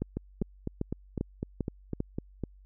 two click trains, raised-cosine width 3 ms, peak -17 / -19 dBFS, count 6 / 10, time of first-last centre 0.02-2.004 / 0.17-2.437 s, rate 2.52 / 3.97 Hz, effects added 48 Hz sine -52 dBFS peak until 2.65 s

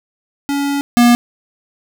square tone pair in turn, 282.2 / 239.7 Hz, C#4 / A#3, +31 / +48 cents, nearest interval minor third, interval 283 cents, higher first, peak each -16 / -7 dBFS, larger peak second, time 0.49-0.81 / 0.97-1.15 s, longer first, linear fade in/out 0 ms, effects none

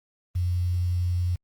sine tone with quantisation, 88.9 Hz, F2, 31 cents sharp, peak -22 dBFS, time 0.35-1.36 s, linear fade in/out 10 ms, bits 8, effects Opus 32 kbps

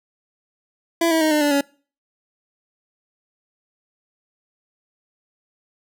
25% pulse tone with pitch steps, 334.8 / 323.4 / 312.4 / 301.7 / 291.5 / 281.5 Hz, E4 / E4 / D#4 / D4 / D4 / C#4, +27 / -33 / +7 / +47 / -13 / +27 cents, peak -12 dBFS, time 1.01-1.61 s, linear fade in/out 5 ms, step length 100 ms, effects noise-tail reverb RT60 0.4 s tail -24 dB re dry

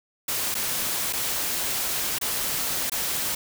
white noise with dropouts, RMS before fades -27 dBFS, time 0.28-3.35 s, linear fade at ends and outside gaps 5 ms, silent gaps 0.544-0.55 / 1.127-1.132 / 2.186-2.212 / 2.898-2.918 s, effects none

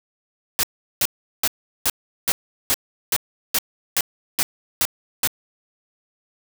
white noise bursts, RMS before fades -19 dBFS, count 12, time 0.59-5.274 s, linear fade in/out 0 ms, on 42 ms, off 380 ms, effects none

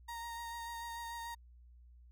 35% pulse tone with vibrato, 932.3 Hz, A#5, in tune, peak -40 dBFS, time 0.08-1.35 s, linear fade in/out 10 ms, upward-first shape sine, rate 6.8 Hz, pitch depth 18 cents each way, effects added 60 Hz sine -56 dBFS peak until 2.11 s

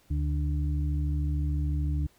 harmonic tone, 73.42 Hz, D2, in tune, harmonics 1 / 2 / 4, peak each -26 / -32 / -38 dBFS, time 0.1-2.07 s, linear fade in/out 10 ms, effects pink hiss -63 dBFS RMS until 2.18 s

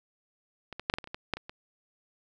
clicks, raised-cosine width 0.3 ms, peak -24 / -21 / -10 / -8 / -17 / -26 / -29 / -20 / -12 / -23 / -25 dBFS, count 11, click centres 0.727 / 0.796 / 0.899 / 0.939 / 0.985 / 1.042 / 1.074 / 1.145 / 1.337 / 1.37 / 1.495 s, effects none

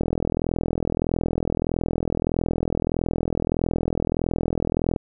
click train, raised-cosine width 2 ms, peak -9 dBFS, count 207, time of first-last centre 0.01-4.962 s, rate 41.6 Hz, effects none

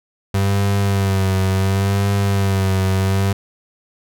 35% pulse tone with vibrato, 97.4 Hz, G2, 11 cents flat, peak -13 dBFS, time 0.34-3.33 s, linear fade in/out 5 ms, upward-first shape sine, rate 0.7 Hz, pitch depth 43 cents each way, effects none

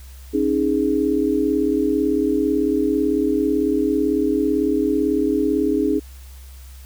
sine chord, C# suspended second, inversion none, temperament equal with one note detuned, 273.1 / 311.1 / 415.3 Hz, C#4 / D#4 / G#4, -26 / 0 / 0 cents, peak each -21 / -20 / -21 dBFS, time 0.33-6 s, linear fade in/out 20 ms, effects added 65 Hz sine -37 dBFS peak until 6.85 s + white hiss -49 dBFS RMS until 6.85 s

